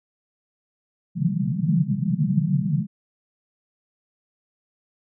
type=band-pass noise; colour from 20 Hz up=pink; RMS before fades=-22 dBFS; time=1.15-2.87 s; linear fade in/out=50 ms; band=130 to 210 Hz; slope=96 dB/octave; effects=none